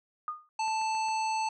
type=tone with exponential decay; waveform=sine; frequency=1226 Hz; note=D#6; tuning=26 cents flat; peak=-28 dBFS; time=0.28-0.49 s; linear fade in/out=1 ms; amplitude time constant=45 ms
type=harmonic tone; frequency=880 Hz; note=A5; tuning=in tune; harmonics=1 / 3 / 5 / 7 / 9; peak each=-28 / -38 / -42 / -45 / -47 dBFS; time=0.59-1.49 s; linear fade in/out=5 ms
type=click train; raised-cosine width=0.5 ms; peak=-36 dBFS; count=4; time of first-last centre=0.68-1.085 s; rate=7.4 Hz
effects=none